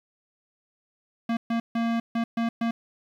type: tone bursts at uneven times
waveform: square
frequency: 230.9 Hz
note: A#3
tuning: 16 cents flat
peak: -24 dBFS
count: 6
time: 1.29-1.37 / 1.5-1.6 / 1.75-2 / 2.15-2.24 / 2.37-2.49 / 2.61-2.71 s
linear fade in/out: 5 ms
effects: low-pass 3000 Hz 12 dB/octave + 9-bit